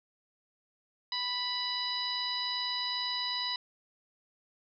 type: harmonic tone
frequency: 987.8 Hz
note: B5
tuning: in tune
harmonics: 1 / 2 / 3 / 4 / 5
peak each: -39 / -41 / -41 / -34 / -37 dBFS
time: 1.12-3.56 s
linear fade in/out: 2 ms
effects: none